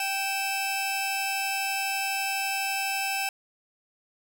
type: tone pair together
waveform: sawtooth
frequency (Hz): 780 / 2624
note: G5 / E7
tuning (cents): -9 / -9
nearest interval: octave + major sixth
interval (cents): 2100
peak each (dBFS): -26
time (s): 0-3.29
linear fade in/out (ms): 2
effects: 10-bit